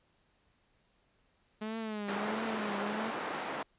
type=tone with vibrato; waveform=sawtooth; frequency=212.7 Hz; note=G#3; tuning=42 cents sharp; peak=-32 dBFS; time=1.61-3.11 s; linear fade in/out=10 ms; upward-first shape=triangle; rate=1.5 Hz; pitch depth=110 cents each way
type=band-pass noise; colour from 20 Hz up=white; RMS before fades=-38 dBFS; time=2.08-3.63 s; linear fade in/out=5 ms; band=250 to 1300 Hz; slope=12 dB/octave
effects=pink hiss -72 dBFS RMS until 3.78 s + resampled to 8000 Hz